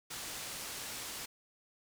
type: low-pass noise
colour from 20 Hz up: white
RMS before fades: -43 dBFS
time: 0.1-1.26 s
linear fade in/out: 10 ms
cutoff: 9700 Hz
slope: 12 dB/octave
effects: none